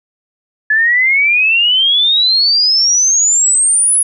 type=exponential sweep; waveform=sine; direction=up; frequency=1709 to 10520 Hz; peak=-8 dBFS; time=0.7-4.03 s; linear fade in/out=5 ms; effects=none